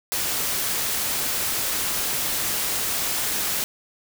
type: noise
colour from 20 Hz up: white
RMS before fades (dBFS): -25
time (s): 0.12-3.64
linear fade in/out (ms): 0
effects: none